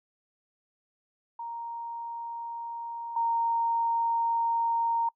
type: tone pair in turn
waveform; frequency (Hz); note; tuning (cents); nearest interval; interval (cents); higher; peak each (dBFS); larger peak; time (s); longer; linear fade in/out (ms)
sine; 932.3 / 925.9; A#5 / A#5; 0 / -12; unison; 12; first; -34 / -24; second; 1.39-3.16 / 3.16-5.09; second; 5
effects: noise-tail reverb RT60 0.1 s tail -25 dB re dry